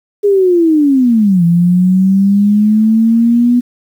sine linear two-way sweep, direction down then up, 414.6 to 168.3 to 245.8 Hz, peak -6 dBFS, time 0.23-3.61 s, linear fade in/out 20 ms, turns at 1.44 s, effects 7-bit

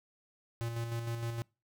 square tone with tremolo, 116.4 Hz, A#2, 2 cents flat, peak -34 dBFS, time 0.61-1.42 s, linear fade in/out 0 ms, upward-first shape square, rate 6.5 Hz, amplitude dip 40%, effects noise-tail reverb RT60 0.3 s tail -26 dB re dry

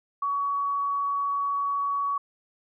sine tone, 1127 Hz, C#6, 28 cents sharp, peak -24 dBFS, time 0.22-2.18 s, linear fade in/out 5 ms, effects none

